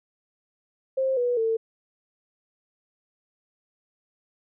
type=tone with pitch steps; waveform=sine; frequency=529 / 487.9 / 450 Hz; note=C5 / B4 / A4; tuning=+19 / -21 / +39 cents; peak=-21 dBFS; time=0.97-1.57 s; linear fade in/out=10 ms; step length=200 ms; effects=none